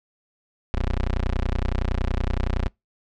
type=tone; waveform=20% pulse; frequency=30.72 Hz; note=B0; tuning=8 cents flat; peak=-17 dBFS; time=0.74-2.68 s; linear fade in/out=0 ms; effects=noise-tail reverb RT60 0.2 s tail -26 dB re dry + low-pass 4000 Hz 12 dB/octave